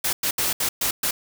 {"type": "noise bursts at uneven times", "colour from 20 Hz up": "white", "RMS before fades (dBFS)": -23, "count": 6, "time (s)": [[0.04, 0.13], [0.23, 0.31], [0.38, 0.53], [0.6, 0.69], [0.81, 0.91], [1.03, 1.11]], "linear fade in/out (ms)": 5, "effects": []}